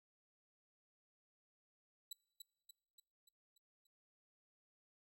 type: tone with echo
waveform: 20% pulse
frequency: 3951 Hz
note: B7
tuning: in tune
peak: -39 dBFS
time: 2.11-2.13 s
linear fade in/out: 5 ms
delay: 290 ms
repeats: 6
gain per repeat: -5 dB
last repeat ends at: 3.87 s
effects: noise-tail reverb RT60 0.9 s tail -25 dB re dry